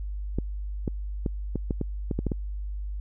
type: clicks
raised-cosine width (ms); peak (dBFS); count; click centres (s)
3; -14; 10; 0.386 / 0.878 / 1.262 / 1.557 / 1.708 / 1.813 / 2.112 / 2.19 / 2.267 / 2.318
effects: added 50 Hz sine -30 dBFS peak until 3 s